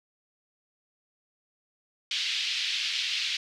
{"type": "band-pass noise", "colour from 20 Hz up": "pink", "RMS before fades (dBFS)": -30, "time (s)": [2.11, 3.37], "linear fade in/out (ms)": 2, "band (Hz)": [2600, 4500], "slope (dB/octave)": 24, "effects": []}